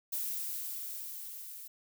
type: noise with level ramp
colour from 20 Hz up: violet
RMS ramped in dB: -35 to -47 dBFS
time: 0.12-1.68 s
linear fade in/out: 10 ms
effects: none